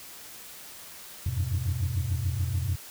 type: tone cluster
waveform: sine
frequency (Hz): 83.4 / 90.2 / 97.2 / 125.1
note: E2 / F#2 / G2 / B2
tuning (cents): +21 / -44 / -14 / +23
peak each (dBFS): -30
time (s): 1.26-2.76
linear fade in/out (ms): 5
effects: tanh soft clip ceiling -20 dBFS + white hiss -45 dBFS RMS until 2.9 s